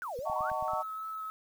sine exponential two-way sweep, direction down then up, 1579 to 466.2 to 1579 Hz, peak -35 dBFS, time 0.02-0.5 s, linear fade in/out 0 ms, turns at 0.17 s
click train, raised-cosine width 5 ms, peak -36 dBFS, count 6, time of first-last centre 0.19-0.735 s, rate 9.18 Hz
sine chord, D# half-diminished seventh, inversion none, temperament just, 622.3 / 746.7 / 896 / 1120.1 Hz, D#5 / F#5 / A5 / C#6, 0 / +16 / +31 / +18 cents, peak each -36 dBFS, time 0.25-0.83 s, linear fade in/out 20 ms
sine tone with vibrato, 1297 Hz, E6, 28 cents flat, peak -36 dBFS, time 0.68-1.3 s, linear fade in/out 0 ms, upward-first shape triangle, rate 3.1 Hz, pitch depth 13 cents each way
effects 9-bit

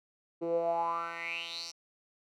10% pulse tone with band-pass filter sweep, 167.9 Hz, E3, 32 cents sharp, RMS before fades -34 dBFS, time 0.41-1.72 s, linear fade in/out 20 ms, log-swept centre 380 to 5500 Hz, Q 7.4, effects none

